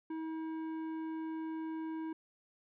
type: tone with tanh clipping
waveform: sine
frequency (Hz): 320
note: D#4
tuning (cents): +49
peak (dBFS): -39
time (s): 0.1-2.13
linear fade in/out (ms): 5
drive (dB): 11
effects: none